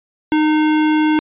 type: tone with sample-and-hold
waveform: sine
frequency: 308 Hz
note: D#4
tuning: 17 cents flat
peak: -11 dBFS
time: 0.32-1.19 s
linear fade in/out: 0 ms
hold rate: 1225 Hz
effects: resampled to 8000 Hz